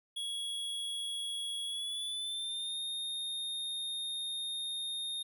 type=tone with pitch glide; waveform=square; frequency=3338 to 3682 Hz; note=G#7 to A#7; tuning=+8 to -22 cents; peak=-36 dBFS; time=0.16-5.23 s; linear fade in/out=10 ms; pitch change=+170 cents; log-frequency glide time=1.64-2.79 s; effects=none